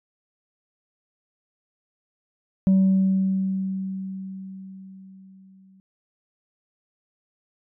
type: tone with exponential decay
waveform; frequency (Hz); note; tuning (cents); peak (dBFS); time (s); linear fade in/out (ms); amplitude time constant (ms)
sine; 190.9; G3; -46; -11; 2.67-5.8; 0; 680
effects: tanh soft clip ceiling -13 dBFS